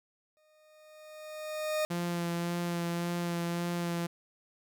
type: tone with exponential growth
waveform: 40% pulse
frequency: 616 Hz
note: D#5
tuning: 17 cents flat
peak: -26 dBFS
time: 0.37-1.85 s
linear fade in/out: 0 ms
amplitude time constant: 320 ms
type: tone with vibrato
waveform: sawtooth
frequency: 172.2 Hz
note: F3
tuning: 24 cents flat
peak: -27 dBFS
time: 1.9-4.07 s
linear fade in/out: 10 ms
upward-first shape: sine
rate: 1.8 Hz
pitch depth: 14 cents each way
effects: none